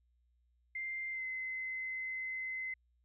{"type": "tone with pitch glide", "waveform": "sine", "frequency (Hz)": [2093, 2052], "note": ["C7", "C7"], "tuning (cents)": [0, -34], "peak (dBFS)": -37, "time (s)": [0.75, 2.74], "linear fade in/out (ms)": 5, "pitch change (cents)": -34, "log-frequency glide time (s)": [1.11, 1.24], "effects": ["added 60 Hz sine -70 dBFS peak until 3.04 s"]}